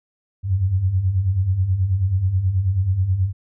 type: beating tone pair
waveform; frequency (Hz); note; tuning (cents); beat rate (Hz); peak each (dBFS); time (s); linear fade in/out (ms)
sine; 87.31 / 96.61; F2 / G2; 0 / -25; 9.3; -24 / -17; 0.43-3.33; 50
effects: none